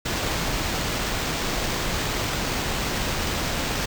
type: noise with sample-and-hold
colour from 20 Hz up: pink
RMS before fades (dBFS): -26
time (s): 0.05-3.86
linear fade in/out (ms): 10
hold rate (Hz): 11025
effects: none